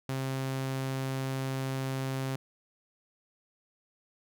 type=tone; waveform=sawtooth; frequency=133.2 Hz; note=C3; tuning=31 cents sharp; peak=-27 dBFS; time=0.09-2.36 s; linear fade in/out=2 ms; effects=none